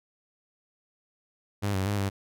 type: tone with pitch steps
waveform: sawtooth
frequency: 101.5 / 95.2 / 102.1 / 98.4 Hz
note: G#2 / F#2 / G#2 / G2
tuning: -39 / +50 / -29 / +7 cents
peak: -22 dBFS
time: 1.62-2.1 s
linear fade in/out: 20 ms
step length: 120 ms
effects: none